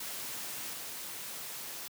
white noise with level steps, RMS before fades -40 / -42 dBFS, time 0-1.88 s, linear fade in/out 5 ms, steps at 0.73 s, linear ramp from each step 2 ms, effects high-pass 100 Hz 12 dB/octave

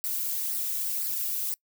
violet noise with flanger, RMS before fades -30 dBFS, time 0.04-1.54 s, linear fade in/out 0 ms, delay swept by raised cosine 0.29 to 1.99 ms, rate 2 Hz, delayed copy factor -0.5, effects noise-tail reverb RT60 0.1 s tail -24 dB re dry

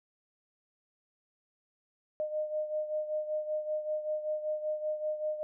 sine beating tone pair, 611 / 616.2 Hz, D#5 / D#5, -32 / -17 cents, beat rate 5.2 Hz, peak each -32 / -38 dBFS, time 2.2-5.43 s, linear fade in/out 0 ms, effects none

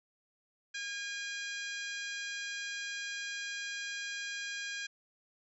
harmonic tone with a mistuned harmonic, 813 Hz, G#5, 37 cents flat, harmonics 2 / 3 / 4 / 5 / 6 / 7 / 8 / 9, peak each -40 / -44 / -46 / -48 / -50 / -51 / -52 / -53 dBFS, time 0.74-4.87 s, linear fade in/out 10 ms, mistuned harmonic 8, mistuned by -63 cents, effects none

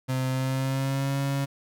35% pulse tone with pitch glide, 130 to 138.53 Hz, C3 to C#3, -11 to -1 cents, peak -23 dBFS, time 0.08-1.46 s, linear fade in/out 20 ms, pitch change +110 cents, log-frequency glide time 0.29-1.19 s, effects none

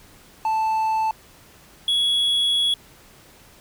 triangle tone pair in turn, 880 / 3357 Hz, A5 / G#7, 0 / +18 cents, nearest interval octave + major seventh, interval 2318 cents, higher second, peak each -17 / -16 dBFS, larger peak second, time 0.45-1.11 / 1.88-2.74 s, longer second, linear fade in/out 2 ms, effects pink hiss -50 dBFS RMS until 3.6 s

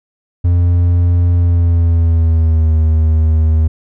triangle tone with pitch glide, 87.31 to 79.14 Hz, F2 to D#2, 0 to +30 cents, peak -6 dBFS, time 0.44-3.68 s, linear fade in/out 10 ms, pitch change -170 cents, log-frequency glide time 1.34-2.73 s, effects none

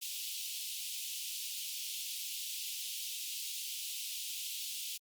pink high-pass noise, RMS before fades -41 dBFS, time 0.01-4.98 s, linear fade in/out 20 ms, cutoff 2700 Hz, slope 48 dB/octave, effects Opus 48 kbps

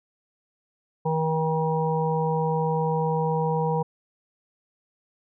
harmonic tone, 159.3 Hz, D#3, 41 cents sharp, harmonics 1 / 3 / 5 / 6, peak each -25 / -26 / -30 / -29 dBFS, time 1.05-3.83 s, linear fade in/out 10 ms, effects none

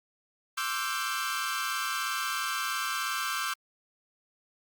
sawtooth tone cluster, 1061 / 1169 / 1331 / 1457 / 1573 Hz, C6 / D6 / E6 / F#6 / G6, +24 / -8 / +16 / -27 / +6 cents, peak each -35 / -32 / -31 / -38 / -31 dBFS, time 0.57-3.54 s, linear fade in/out 10 ms, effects Opus 48 kbps

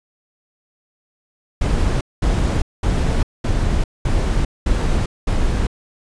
brown noise bursts, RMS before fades -17 dBFS, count 7, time 1.61-5.67 s, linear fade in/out 5 ms, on 400 ms, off 210 ms, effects resampled to 22050 Hz

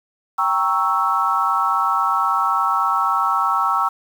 sine chord, G diminished seventh, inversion none, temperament equal, 784 / 932.3 / 1108.7 / 1318.5 Hz, G5 / Bb5 / Db6 / Fb6, 0 / 0 / 0 / 0 cents, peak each -24 / -23 / -21 / -19 dBFS, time 0.38-3.89 s, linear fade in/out 10 ms, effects 7-bit

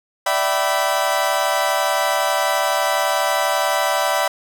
30% pulse chord, E minor seventh, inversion third, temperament equal with one note detuned, 587.3 / 659.3 / 769.6 / 987.8 Hz, D5 / E5 / G5 / B5, 0 / 0 / -32 / 0 cents, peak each -20 dBFS, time 0.26-4.28 s, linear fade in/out 5 ms, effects none

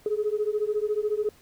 sine beating tone pair, 415.3 / 429.3 Hz, G#4 / A4, 0 / -43 cents, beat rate 14 Hz, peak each -26 dBFS, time 0.06-1.29 s, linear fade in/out 2 ms, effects tanh soft clip ceiling -17 dBFS + pink hiss -57 dBFS RMS until 1.41 s

